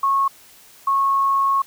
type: tone pair in turn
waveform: sine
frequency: 1096 / 1096 Hz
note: C#6 / C#6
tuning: -20 / -20 cents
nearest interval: unison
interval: 0 cents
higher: neither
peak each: -15 dBFS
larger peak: neither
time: 0.03-0.28 / 0.87-1.62 s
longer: second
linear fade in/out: 5 ms
effects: white hiss -48 dBFS RMS until 1.66 s